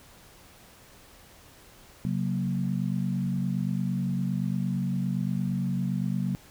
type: chord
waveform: sine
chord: F# major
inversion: second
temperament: equal with one note detuned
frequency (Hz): 135.66 / 185 / 233.1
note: C#3 / F#3 / A#3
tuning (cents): -37 / 0 / 0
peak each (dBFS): -30 / -28 / -33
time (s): 2.05-6.35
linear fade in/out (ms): 0
effects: pink hiss -53 dBFS RMS until 6.5 s